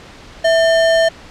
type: tone with sample-and-hold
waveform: sine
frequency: 657 Hz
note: E5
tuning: 6 cents flat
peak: -9 dBFS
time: 0.44-1.09 s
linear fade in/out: 10 ms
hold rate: 2450 Hz
effects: pink hiss -38 dBFS RMS until 1.3 s + low-pass 5000 Hz 12 dB/octave